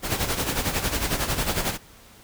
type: noise with tremolo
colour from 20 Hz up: pink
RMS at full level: -23 dBFS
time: 0.02-1.78 s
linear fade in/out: 50 ms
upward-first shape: sine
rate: 11 Hz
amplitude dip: 65%
effects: pink hiss -50 dBFS RMS until 2.23 s